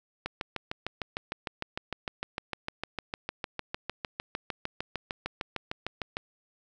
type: click train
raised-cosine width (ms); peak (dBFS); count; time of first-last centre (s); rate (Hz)
0.3; -16; 40; 0.26-6.169; 6.6
effects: none